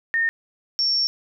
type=tone pair in turn; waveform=sine; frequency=1831 / 5469 Hz; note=A#6 / F8; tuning=-32 / -37 cents; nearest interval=octave + perfect fifth; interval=1895 cents; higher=second; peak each=-18 dBFS; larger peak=neither; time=0.14-0.29 / 0.79-1.07 s; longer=second; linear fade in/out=0 ms; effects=none